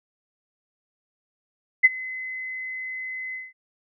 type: tone with ADSR envelope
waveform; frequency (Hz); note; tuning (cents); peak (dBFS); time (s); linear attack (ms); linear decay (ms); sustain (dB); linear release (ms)
sine; 2037; C7; -47; -8; 1.83-3.53; 19; 31; -22; 190
effects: none